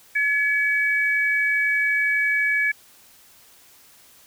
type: tone pair together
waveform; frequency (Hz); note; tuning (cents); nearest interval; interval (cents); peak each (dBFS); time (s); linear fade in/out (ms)
sine; 1703 / 2273; G#6 / C#7; +43 / +43; perfect fourth; 500; -21; 0.15-2.72; 10
effects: white hiss -52 dBFS RMS until 4.26 s